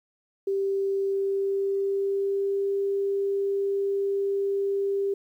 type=tone with pitch glide; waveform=sine; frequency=392 to 396.3 Hz; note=G4 to G4; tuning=0 to +19 cents; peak=-23 dBFS; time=0.47-5.14 s; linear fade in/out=5 ms; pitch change=+19 cents; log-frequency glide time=1.12-2.73 s; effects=10-bit